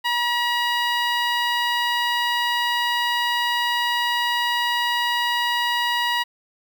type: tone with notch filter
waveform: 15% pulse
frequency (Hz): 960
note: B5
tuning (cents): -49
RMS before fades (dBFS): -22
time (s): 0.04-6.24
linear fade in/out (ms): 20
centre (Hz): 9600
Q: 0.8
effects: 9-bit